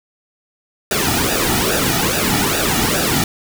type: noise with flanger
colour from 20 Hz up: pink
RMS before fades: -17 dBFS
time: 0.91-3.24 s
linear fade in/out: 2 ms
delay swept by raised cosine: 0.93 to 1.93 ms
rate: 2.4 Hz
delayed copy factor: -0.75
effects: none